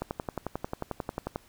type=click train; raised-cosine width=1 ms; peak=-17 dBFS; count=16; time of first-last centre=0.02-1.359 s; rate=11.2 Hz; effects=pink hiss -59 dBFS RMS until 1.48 s